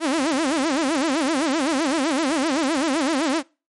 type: tone with vibrato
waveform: sawtooth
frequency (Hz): 293.7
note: D4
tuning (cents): 0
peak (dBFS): -15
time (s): 0-3.43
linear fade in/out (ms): 50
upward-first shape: sine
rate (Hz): 7.8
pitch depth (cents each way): 230
effects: noise-tail reverb RT60 0.3 s tail -24 dB re dry + MP3 48 kbps